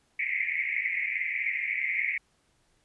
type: band-pass noise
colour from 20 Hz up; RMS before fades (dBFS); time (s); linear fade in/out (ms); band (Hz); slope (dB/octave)
white; -30; 0.19-2.18; 5; 2000 to 2300; 96
effects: pink hiss -69 dBFS RMS until 2.84 s + resampled to 24000 Hz